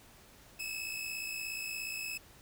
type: tone pair together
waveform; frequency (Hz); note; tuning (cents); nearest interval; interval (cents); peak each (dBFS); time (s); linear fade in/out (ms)
sawtooth; 2555 / 2612; D#7 / E7; +45 / -17; unison; 38; -38 / -36; 0.59-2.18; 10
effects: pink hiss -58 dBFS RMS until 2.41 s